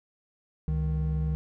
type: tone pair together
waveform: triangle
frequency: 69.3 / 155.57 Hz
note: C#2 / D#3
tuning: 0 / 0 cents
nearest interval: octave + major second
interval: 1400 cents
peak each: -26 / -26 dBFS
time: 0.68-1.35 s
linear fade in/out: 0 ms
effects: none